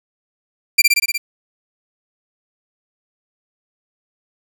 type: tone with echo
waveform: sawtooth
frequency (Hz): 2364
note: D7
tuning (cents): +11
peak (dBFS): -3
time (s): 0.78-0.82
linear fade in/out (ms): 10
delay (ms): 60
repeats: 6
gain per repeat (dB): -2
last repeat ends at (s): 1.18
effects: 7-bit